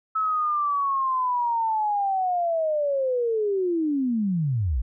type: linear sweep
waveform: sine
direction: down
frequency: 1303 to 49.72 Hz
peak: -21 dBFS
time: 0.15-4.82 s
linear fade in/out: 10 ms
effects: none